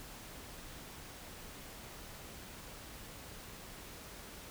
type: silence
effects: pink hiss -50 dBFS RMS until 4.5 s